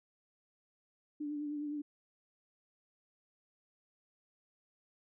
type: tone with vibrato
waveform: sine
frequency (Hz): 294.9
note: D4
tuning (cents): +7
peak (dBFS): -36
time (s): 1.2-1.82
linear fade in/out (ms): 10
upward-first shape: triangle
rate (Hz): 9.7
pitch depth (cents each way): 38
effects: none